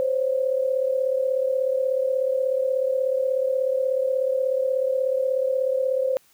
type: tone pair together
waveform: sine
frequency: 518.5 / 555 Hz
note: C5 / C#5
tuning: -16 / +2 cents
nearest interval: minor second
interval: 118 cents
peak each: -21 / -26 dBFS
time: 0-6.17 s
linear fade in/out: 0 ms
effects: white hiss -59 dBFS RMS until 6.33 s